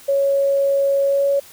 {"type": "tone with pitch glide", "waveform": "sine", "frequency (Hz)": [554.4, 558.9], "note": ["C#5", "C#5"], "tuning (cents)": [0, 14], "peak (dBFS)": -14, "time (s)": [0.08, 1.4], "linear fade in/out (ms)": 10, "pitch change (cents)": 14, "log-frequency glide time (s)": [1.06, 1.24], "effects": ["white hiss -44 dBFS RMS until 1.52 s"]}